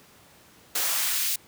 white noise with high-pass filter sweep, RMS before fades -26 dBFS, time 0.75-1.36 s, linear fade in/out 5 ms, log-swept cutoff 430 to 3300 Hz, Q 0.81, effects pink hiss -54 dBFS RMS until 1.47 s + high-pass 100 Hz 12 dB/octave

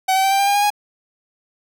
45% pulse tone with pitch steps, 757 / 766.7 / 776.5 / 786.4 / 796.5 / 806.7 / 817 / 827.4 Hz, F#5 / G5 / G5 / G5 / G5 / G5 / G#5 / G#5, +39 / -39 / -17 / +5 / +27 / +49 / -29 / -7 cents, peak -14 dBFS, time 0.08-0.704 s, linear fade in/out 10 ms, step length 78 ms, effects none

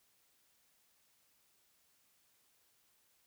silence, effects white hiss -73 dBFS RMS until 3.26 s

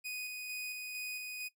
sawtooth tone with tremolo, 2489 Hz, D#7, in tune, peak -35 dBFS, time 0.04-1.49 s, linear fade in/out 20 ms, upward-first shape square, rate 2.2 Hz, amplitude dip 25%, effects noise-tail reverb RT60 0.1 s tail -18 dB re dry

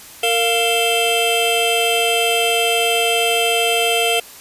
square tone cluster, 459.8 / 697 / 2653 / 3146 Hz, A#4 / F5 / E7 / G7, -24 / -4 / +10 / +6 cents, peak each -21 dBFS, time 0.23-4.2 s, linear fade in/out 5 ms, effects white hiss -39 dBFS RMS until 4.4 s + resampled to 32000 Hz

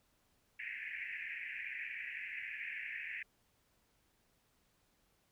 pink band-pass noise, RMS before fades -44 dBFS, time 0.59-3.23 s, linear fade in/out 5 ms, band 1700 to 2600 Hz, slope 96 dB/octave, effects pink hiss -75 dBFS RMS until 5.31 s

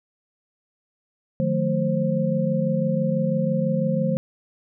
sine tone cluster, 153.3 / 179.3 / 219.4 / 527 Hz, D#3 / F3 / A3 / C5, -25 / +46 / -5 / +12 cents, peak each -25 dBFS, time 1.4-4.17 s, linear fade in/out 0 ms, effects none

